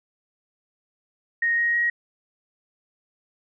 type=tone with pitch steps; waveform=sine; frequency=1864.7 / 1878.8 / 1892.9 Hz; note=A#6 / A#6 / A#6; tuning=0 / +13 / +26 cents; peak=-19 dBFS; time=1.42-1.9 s; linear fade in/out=5 ms; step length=160 ms; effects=none